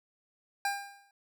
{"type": "tone with exponential decay", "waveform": "25% pulse", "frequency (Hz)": 801, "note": "G5", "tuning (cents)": 37, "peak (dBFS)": -23, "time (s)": [0.65, 1.11], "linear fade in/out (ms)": 2, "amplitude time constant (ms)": 100, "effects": []}